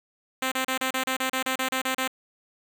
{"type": "tone bursts", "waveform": "5% pulse", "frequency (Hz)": 260.9, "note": "C4", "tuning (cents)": -5, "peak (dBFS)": -13, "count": 13, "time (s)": [0.42, 2.077], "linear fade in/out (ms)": 5, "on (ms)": 97, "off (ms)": 33, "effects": []}